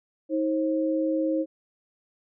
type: tone pair together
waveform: sine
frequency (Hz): 317.3 / 533.6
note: D#4 / C5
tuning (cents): +34 / +34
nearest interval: major sixth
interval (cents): 900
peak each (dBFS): -24 / -27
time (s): 0.29-1.46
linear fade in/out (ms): 50
effects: none